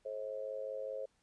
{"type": "tone with amplitude modulation", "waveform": "sine", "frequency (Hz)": 536, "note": "C5", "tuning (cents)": 42, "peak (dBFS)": -34, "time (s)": [0.05, 1.06], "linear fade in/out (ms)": 10, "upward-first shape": "sine", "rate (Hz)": 105, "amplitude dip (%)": 90, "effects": ["pink hiss -75 dBFS RMS until 1.22 s", "resampled to 22050 Hz"]}